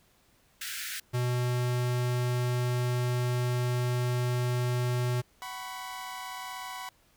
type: high-pass noise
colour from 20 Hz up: pink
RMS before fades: -37 dBFS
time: 0.61-1 s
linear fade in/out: 5 ms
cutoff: 1400 Hz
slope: 96 dB/octave
type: tone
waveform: square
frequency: 123.47 Hz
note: B2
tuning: in tune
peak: -27 dBFS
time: 1.13-5.22 s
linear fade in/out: 20 ms
type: chord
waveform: sawtooth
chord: F# suspended fourth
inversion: none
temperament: equal with one note detuned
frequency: 751.2 / 987.8 / 1108.7 Hz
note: F#5 / B5 / C#6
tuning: +26 / 0 / 0 cents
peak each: -39 / -36 / -41 dBFS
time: 5.42-6.89 s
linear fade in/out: 0 ms
effects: pink hiss -65 dBFS RMS until 7.16 s